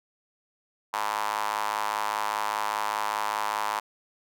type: tone with high-pass filter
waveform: square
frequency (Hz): 52.5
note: G#1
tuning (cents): +19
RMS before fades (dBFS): -29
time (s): 0.93-3.8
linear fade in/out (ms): 10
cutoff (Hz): 950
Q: 4.2
effects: none